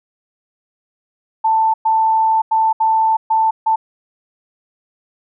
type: tone bursts at uneven times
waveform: sine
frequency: 886 Hz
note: A5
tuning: 12 cents sharp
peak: -11 dBFS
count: 6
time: 1.44-1.74 / 1.85-2.42 / 2.51-2.73 / 2.8-3.17 / 3.3-3.51 / 3.66-3.76 s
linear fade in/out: 10 ms
effects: none